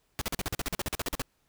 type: noise bursts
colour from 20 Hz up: pink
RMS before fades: -31 dBFS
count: 16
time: 0.19-1.219 s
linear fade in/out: 0 ms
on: 24 ms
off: 43 ms
effects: pink hiss -72 dBFS RMS until 1.48 s